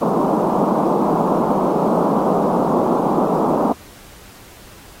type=band-pass noise; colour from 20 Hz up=pink; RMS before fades=-17 dBFS; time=0.01-3.73 s; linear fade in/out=10 ms; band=170 to 1100 Hz; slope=48 dB/octave; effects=pink hiss -43 dBFS RMS until 5 s + AAC 48 kbps